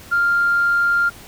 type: tone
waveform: sine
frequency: 1397 Hz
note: F6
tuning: in tune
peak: -13 dBFS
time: 0.11-1.1 s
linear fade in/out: 20 ms
effects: tanh soft clip ceiling -9 dBFS + pink hiss -41 dBFS RMS until 1.27 s